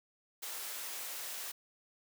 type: high-pass noise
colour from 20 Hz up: white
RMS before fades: -42 dBFS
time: 0.42-1.52 s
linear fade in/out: 10 ms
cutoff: 460 Hz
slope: 12 dB/octave
effects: none